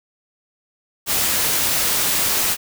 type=noise with amplitude modulation; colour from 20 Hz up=white; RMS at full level=-18 dBFS; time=1.06-2.57 s; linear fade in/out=50 ms; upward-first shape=sine; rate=242 Hz; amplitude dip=25%; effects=none